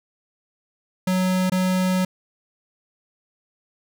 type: tone with dropouts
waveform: square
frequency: 185 Hz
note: F#3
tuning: in tune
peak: -19 dBFS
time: 1.07-2.05 s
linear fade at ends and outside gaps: 5 ms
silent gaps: 1.498-1.519 s
effects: none